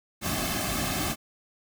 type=noise with comb filter; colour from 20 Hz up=pink; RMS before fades=-29 dBFS; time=0.21-1.16 s; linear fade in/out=50 ms; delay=2.1 ms; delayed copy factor=-0.8; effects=none